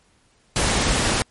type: noise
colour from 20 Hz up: pink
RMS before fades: -20 dBFS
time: 0.56-1.22 s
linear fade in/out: 0 ms
effects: pink hiss -60 dBFS RMS until 1.3 s + MP3 48 kbps